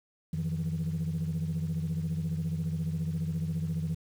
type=tone cluster; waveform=sine; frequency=89.8 / 159.3 / 173.8 Hz; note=F2 / D#3 / F3; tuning=+49 / +41 / -8 cents; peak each=-35 / -29 / -35 dBFS; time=0.33-3.95 s; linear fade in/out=5 ms; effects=tanh soft clip ceiling -25 dBFS + 9-bit